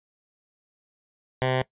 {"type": "tone with notch filter", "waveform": "10% pulse", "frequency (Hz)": 129.2, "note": "C3", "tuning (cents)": -21, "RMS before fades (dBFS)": -24, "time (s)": [1.42, 1.62], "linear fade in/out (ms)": 0, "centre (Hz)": 290, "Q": 1.7, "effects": ["noise-tail reverb RT60 0.1 s tail -20 dB re dry", "resampled to 8000 Hz"]}